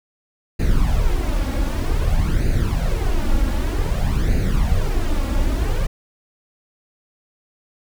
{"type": "noise with flanger", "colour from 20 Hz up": "brown", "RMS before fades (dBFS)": -18, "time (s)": [0.59, 5.87], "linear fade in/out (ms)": 10, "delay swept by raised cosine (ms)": [0.45, 3.65], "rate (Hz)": 0.53, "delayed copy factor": 0.65, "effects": []}